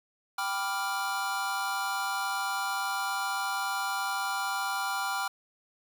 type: chord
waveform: square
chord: G dominant seventh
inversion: none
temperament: equal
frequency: 784 / 987.8 / 1174.7 / 1396.9 Hz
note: G5 / B5 / D6 / F6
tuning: 0 / 0 / 0 / 0 cents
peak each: -35 / -37 / -38 / -34 dBFS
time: 0.38-5.28 s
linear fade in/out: 5 ms
effects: 11-bit